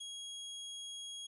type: tone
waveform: sawtooth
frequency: 3300 Hz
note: G#7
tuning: 12 cents flat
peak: -40 dBFS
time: 0-1.27 s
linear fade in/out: 10 ms
effects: resampled to 24000 Hz